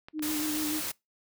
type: clicks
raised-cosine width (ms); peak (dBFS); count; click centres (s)
0.3; -28; 4; 0.085 / 0.194 / 0.225 / 0.4
type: tone with vibrato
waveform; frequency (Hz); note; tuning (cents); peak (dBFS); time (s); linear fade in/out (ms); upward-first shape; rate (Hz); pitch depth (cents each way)
sine; 305.1; D#4; -34; -30; 0.13-0.82; 50; square; 6.9; 23
type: noise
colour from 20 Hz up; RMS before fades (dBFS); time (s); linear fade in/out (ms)
white; -34; 0.22-0.92; 10
effects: noise-tail reverb RT60 0.2 s tail -24 dB re dry